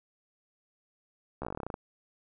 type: slowing click train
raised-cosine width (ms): 1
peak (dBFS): -22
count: 14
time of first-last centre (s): 1.42-1.741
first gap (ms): 14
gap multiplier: 1.09
effects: none